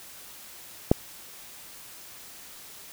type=click; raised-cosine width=2 ms; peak=-3 dBFS; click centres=0.915 s; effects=white hiss -46 dBFS RMS until 2.92 s